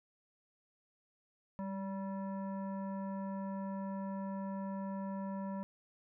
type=tone with frequency modulation; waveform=sine; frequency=196 Hz; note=G3; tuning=in tune; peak=-37 dBFS; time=1.59-5.63 s; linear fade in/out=0 ms; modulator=773 Hz; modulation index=0.73; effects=none